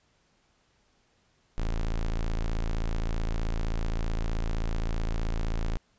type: tone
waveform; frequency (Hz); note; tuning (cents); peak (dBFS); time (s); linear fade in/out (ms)
45% pulse; 27.78; A0; +18; -26; 1.58-5.77; 0
effects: pink hiss -68 dBFS RMS until 5.98 s + resampled to 16000 Hz